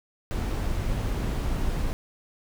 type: noise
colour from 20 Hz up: brown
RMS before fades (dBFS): -27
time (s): 0.31-1.93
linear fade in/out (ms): 0
effects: none